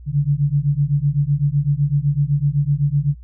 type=beating tone pair; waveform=sine; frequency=139.8 / 147.7 Hz; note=C#3 / D3; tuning=+15 / +10 cents; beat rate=7.9 Hz; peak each=-18 dBFS; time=0.06-3.15 s; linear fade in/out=50 ms; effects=added 60 Hz sine -36 dBFS peak until 3.23 s